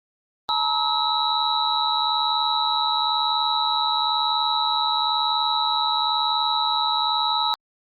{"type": "tone cluster", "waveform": "sine", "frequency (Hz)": [864, 945, 1288, 3826, 3969], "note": ["A5", "A#5", "E6", "A#7", "B7"], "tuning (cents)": [-32, 23, -41, 44, 8], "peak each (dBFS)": -26, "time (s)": [0.49, 7.54], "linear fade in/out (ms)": 0, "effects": ["Opus 32 kbps"]}